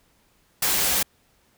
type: noise with comb filter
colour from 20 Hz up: white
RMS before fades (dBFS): -22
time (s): 0.62-1.03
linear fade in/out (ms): 5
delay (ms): 8.7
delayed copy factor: -0.6
effects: pink hiss -63 dBFS RMS until 1.57 s